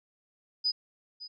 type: tone with echo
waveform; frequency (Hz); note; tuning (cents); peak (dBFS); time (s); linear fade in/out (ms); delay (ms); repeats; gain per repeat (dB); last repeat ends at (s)
sine; 4978; D#8; 0; -24; 0.64-0.72; 20; 560; 1; -15; 1.28
effects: MP3 96 kbps